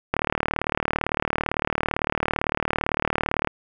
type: click train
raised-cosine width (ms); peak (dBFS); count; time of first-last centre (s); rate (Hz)
0.5; -6; 127; 0.14-3.473; 37.8
effects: none